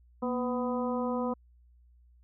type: harmonic tone with a mistuned harmonic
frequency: 250.1 Hz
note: B3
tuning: 22 cents sharp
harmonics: 1 / 2 / 3 / 4 / 5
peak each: -31 / -33 / -40 / -37 / -42 dBFS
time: 0.22-1.34 s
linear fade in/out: 10 ms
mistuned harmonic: 1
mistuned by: -75 cents
effects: added 60 Hz sine -57 dBFS peak until 2.23 s